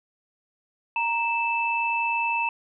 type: tone pair together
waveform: sine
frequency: 932.3 / 2637 Hz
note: A#5 / E7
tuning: 0 / 0 cents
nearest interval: octave + tritone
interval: 1800 cents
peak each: -25 dBFS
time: 0.96-2.49 s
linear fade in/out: 2 ms
effects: none

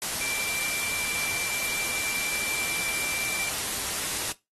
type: tone in noise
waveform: sine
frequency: 2349 Hz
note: D7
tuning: in tune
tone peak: -33 dBFS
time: 0.21-3.49 s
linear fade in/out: 0 ms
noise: white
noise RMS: -30 dBFS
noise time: 0.02-4.32 s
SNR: -6 dB
effects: noise-tail reverb RT60 0.2 s tail -18 dB re dry + AAC 32 kbps

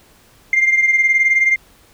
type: beating tone pair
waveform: sine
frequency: 2100 / 2119 Hz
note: C7 / C7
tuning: +6 / +21 cents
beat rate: 19 Hz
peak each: -11 / -17 dBFS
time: 0.53-1.56 s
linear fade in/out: 2 ms
effects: tanh soft clip ceiling -6 dBFS + pink hiss -50 dBFS RMS until 1.93 s

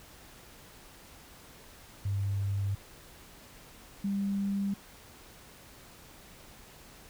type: tone pair in turn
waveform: sine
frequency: 99.3 / 198.6 Hz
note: G2 / G3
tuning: +23 / +23 cents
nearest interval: octave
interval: 1200 cents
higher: second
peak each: -28 dBFS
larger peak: neither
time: 2.05-2.75 / 4.04-4.74 s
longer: neither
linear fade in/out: 5 ms
effects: pink hiss -53 dBFS RMS until 7.09 s

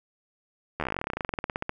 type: slowing click train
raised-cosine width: 0.5 ms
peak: -14 dBFS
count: 28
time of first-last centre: 0.8-1.694 s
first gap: 12 ms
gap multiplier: 1.07
effects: none

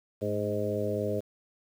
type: harmonic tone with a mistuned harmonic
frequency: 103.83 Hz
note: G#2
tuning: in tune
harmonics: 1 / 2 / 3 / 4 / 5 / 6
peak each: -35 / -36 / -38 / -33 / -33 / -35 dBFS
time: 0.21-1.21 s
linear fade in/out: 20 ms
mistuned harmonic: 2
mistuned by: +41 cents
effects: 9-bit

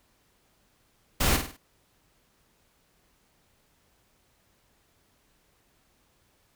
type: noise with echo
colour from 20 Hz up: pink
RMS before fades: -24 dBFS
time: 1.2-1.37 s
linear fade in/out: 10 ms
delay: 50 ms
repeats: 4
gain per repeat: -7 dB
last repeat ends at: 1.57 s
effects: pink hiss -67 dBFS RMS until 6.55 s

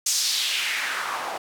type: noise with band-pass filter sweep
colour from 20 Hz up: white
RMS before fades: -26 dBFS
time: 0.06-1.38 s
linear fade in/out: 5 ms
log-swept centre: 6600 to 720 Hz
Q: 2.1
effects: none

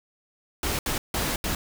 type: noise bursts at uneven times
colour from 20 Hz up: pink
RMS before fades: -27 dBFS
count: 4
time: 0.63-0.79 / 0.86-0.98 / 1.14-1.36 / 1.44-1.55 s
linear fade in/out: 2 ms
effects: none

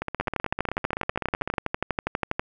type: two click trains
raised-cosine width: 0.5 ms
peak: -13 / -9 dBFS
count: 25 / 28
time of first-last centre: 0.02-1.539 / 0.2-2.395 s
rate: 15.8 / 12.3 Hz
effects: none

